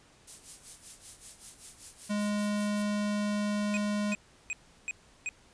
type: noise with tremolo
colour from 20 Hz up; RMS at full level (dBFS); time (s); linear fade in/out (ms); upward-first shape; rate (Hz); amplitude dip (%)
violet; -39; 0.27-2.83; 10; sine; 5.2; 80
type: tone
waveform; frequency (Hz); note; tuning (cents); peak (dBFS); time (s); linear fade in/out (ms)
square; 207.3; G#3; -3; -29; 2.09-4.15; 20
type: tone bursts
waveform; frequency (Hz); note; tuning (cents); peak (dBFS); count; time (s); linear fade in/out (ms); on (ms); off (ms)
square; 2502; D#7; +9; -32; 5; 3.74-5.29; 0; 30; 350
effects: pink hiss -60 dBFS RMS until 5.53 s + resampled to 22050 Hz

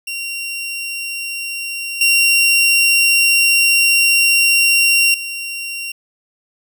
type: tone with level steps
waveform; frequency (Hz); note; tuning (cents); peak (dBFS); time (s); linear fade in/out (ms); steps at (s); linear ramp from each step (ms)
sawtooth; 2755; F7; -24; -19 / -7 / -20; 0.07-5.92; 5; 2.01 / 5.14; 2
effects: none

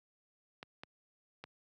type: clicks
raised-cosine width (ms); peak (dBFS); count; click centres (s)
0.3; -29; 3; 0.629 / 0.835 / 1.44
effects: high-pass 100 Hz 12 dB/octave

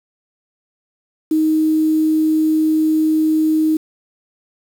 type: tone with quantisation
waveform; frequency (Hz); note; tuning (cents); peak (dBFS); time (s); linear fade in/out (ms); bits
sine; 313; D#4; +10; -12; 1.31-3.77; 5; 6
effects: none

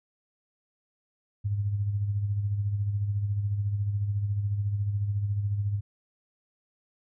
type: tone with tremolo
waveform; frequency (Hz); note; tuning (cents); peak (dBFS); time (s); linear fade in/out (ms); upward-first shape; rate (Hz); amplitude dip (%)
sine; 101.9; G#2; -32; -23; 1.44-5.81; 20; sine; 14; 50
effects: none

